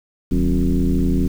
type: tone with frequency modulation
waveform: sine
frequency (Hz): 101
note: G#2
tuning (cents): -48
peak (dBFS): -14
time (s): 0.31-1.28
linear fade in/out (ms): 10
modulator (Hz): 85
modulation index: 2.5
effects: 7-bit